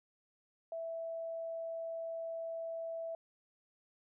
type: tone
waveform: sine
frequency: 659.3 Hz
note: E5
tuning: in tune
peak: -38 dBFS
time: 0.72-3.15 s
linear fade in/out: 2 ms
effects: none